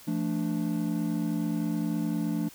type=chord; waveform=triangle; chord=D minor; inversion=first; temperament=equal with one note detuned; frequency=170.43 / 220 / 293.7 Hz; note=F3 / A3 / D4; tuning=-42 / 0 / 0 cents; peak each=-29 dBFS; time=0.07-2.49 s; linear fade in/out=10 ms; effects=white hiss -51 dBFS RMS until 2.54 s